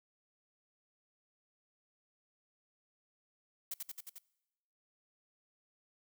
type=noise with echo; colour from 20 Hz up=blue; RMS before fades=-39 dBFS; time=3.71-3.74 s; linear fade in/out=5 ms; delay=89 ms; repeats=5; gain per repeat=-2 dB; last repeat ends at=4.185 s; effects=noise-tail reverb RT60 1.0 s tail -23 dB re dry